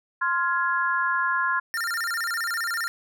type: chord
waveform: sine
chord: F minor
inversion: second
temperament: just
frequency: 1047.7 / 1396.9 / 1676.3 Hz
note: C6 / F6 / Ab6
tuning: +2 / 0 / +16 cents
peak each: -25 / -26 / -26 dBFS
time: 0.21-1.6 s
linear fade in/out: 10 ms
type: tone with vibrato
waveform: square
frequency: 1589 Hz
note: G6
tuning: 23 cents sharp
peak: -26 dBFS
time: 1.74-2.88 s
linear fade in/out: 0 ms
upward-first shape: square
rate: 15 Hz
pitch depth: 230 cents each way
effects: none